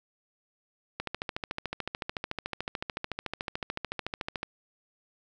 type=click train; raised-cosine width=0.3 ms; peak=-16 dBFS; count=48; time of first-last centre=1-4.431 s; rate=13.7 Hz; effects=none